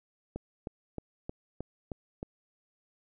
click train, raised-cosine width 2 ms, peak -23 dBFS, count 7, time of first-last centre 0.36-2.229 s, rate 3.21 Hz, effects none

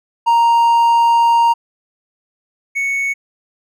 triangle tone pair in turn, 932.3 / 2217 Hz, A#5 / C#7, 0 / 0 cents, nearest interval octave + minor third, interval 1500 cents, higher second, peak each -7 / -14 dBFS, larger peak first, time 0.26-1.54 / 2.75-3.14 s, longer first, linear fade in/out 20 ms, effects none

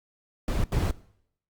brown noise bursts at uneven times, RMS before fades -25 dBFS, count 2, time 0.48-0.64 / 0.72-0.91 s, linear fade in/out 2 ms, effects noise-tail reverb RT60 0.7 s tail -20 dB re dry + Opus 48 kbps

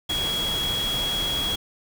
sine tone in noise, 3322 Hz, G#7, in tune, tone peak -24 dBFS, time 0.09-1.56 s, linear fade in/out 10 ms, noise pink, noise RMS -31 dBFS, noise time 0.09-1.56 s, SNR +4 dB, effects none

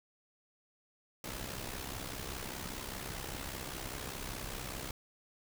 pink noise with amplitude modulation, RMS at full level -39 dBFS, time 1.24-4.91 s, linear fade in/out 2 ms, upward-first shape sine, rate 65 Hz, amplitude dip 65%, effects none

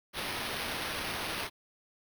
white noise with sample-and-hold, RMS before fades -36 dBFS, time 0.13-1.5 s, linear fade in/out 50 ms, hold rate 7350 Hz, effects none

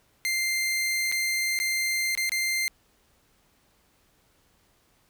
sawtooth tone with dropouts, 2093 Hz, C7, in tune, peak -21 dBFS, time 0.25-2.68 s, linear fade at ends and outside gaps 0 ms, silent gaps 1.116-1.123 / 1.59-1.6 / 2.151-2.175 / 2.294-2.319 s, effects pink hiss -65 dBFS RMS until 5.09 s

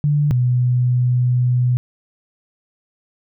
sine tone pair in turn, 146.83 / 124.18 Hz, D3 / B2, 0 / +10 cents, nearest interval minor third, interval 290 cents, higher first, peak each -13 dBFS, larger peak neither, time 0.04-0.31 / 0.31-1.77 s, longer second, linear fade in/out 0 ms, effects none

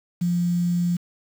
sine tone with quantisation, 174.61 Hz, F3, in tune, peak -19 dBFS, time 0.21-0.97 s, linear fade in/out 10 ms, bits 7, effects none

